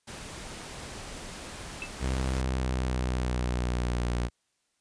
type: noise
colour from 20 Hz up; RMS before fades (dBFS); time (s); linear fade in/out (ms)
pink; -41; 0.07-2.42; 10
type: tone with exponential decay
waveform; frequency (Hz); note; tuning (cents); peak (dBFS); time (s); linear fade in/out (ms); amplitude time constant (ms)
sine; 2637; E7; 0; -30; 1.82-1.93; 1; 23
type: tone with pitch glide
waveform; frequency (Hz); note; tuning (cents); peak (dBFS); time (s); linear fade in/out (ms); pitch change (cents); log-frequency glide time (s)
sawtooth; 65 to 59.95; C2 to A#1; -11 to +49; -23; 1.99-4.3; 50; -140; 2.31-4.05
effects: white hiss -75 dBFS RMS until 4.8 s + resampled to 22050 Hz